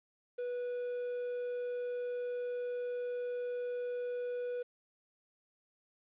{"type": "tone", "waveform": "triangle", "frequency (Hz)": 490, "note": "B4", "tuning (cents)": -14, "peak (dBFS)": -33, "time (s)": [0.38, 4.63], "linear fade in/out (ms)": 10, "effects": ["resampled to 8000 Hz", "11-bit"]}